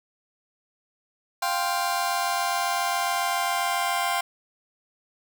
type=chord; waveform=sawtooth; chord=F suspended second; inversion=none; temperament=just; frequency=698.5 / 785.8 / 1047.7 Hz; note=F5 / G5 / C6; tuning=0 / +4 / +2 cents; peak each=-24 dBFS; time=1.42-4.21 s; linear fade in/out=5 ms; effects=none